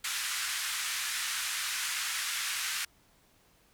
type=band-pass noise; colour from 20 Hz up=pink; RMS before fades=-34 dBFS; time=0.04-2.85 s; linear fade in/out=5 ms; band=1400 to 12000 Hz; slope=24 dB/octave; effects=pink hiss -65 dBFS RMS until 3.73 s